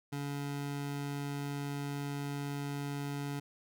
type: tone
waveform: 25% pulse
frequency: 142.3 Hz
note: C#3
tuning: 46 cents sharp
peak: -32 dBFS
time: 0.12-3.4 s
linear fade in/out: 10 ms
effects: none